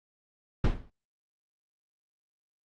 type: noise with exponential decay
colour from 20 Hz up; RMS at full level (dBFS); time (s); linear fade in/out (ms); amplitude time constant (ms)
brown; -19; 0.64-0.9; 5; 56
effects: low-pass 4000 Hz 12 dB/octave + Opus 48 kbps